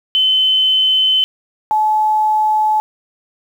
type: tone pair in turn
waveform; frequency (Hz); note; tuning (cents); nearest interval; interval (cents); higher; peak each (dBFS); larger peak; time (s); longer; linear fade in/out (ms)
sine; 3052 / 859.4; G7 / A5; -47 / -41; octave + minor seventh; 2194; first; -10 / -11; first; 0.15-1.24 / 1.71-2.8; neither; 0
effects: 7-bit